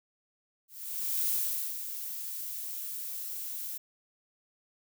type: noise with ADSR envelope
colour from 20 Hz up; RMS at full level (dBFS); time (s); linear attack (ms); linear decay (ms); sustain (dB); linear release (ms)
violet; -29; 0.68-3.78; 600; 490; -9; 9
effects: none